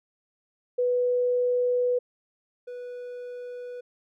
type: tone pair in turn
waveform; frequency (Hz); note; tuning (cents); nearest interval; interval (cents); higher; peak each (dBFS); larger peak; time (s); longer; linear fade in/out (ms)
sine / triangle; 493.4 / 491.5; B4 / B4; -2 / -8; unison; 6; first; -21 / -33; first; 0.78-1.99 / 2.67-3.81; first; 10
effects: none